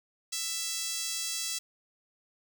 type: tone with high-pass filter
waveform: 5% pulse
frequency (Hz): 663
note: E5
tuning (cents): +10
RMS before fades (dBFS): -34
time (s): 0.32-1.59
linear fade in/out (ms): 10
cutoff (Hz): 3700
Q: 0.53
effects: none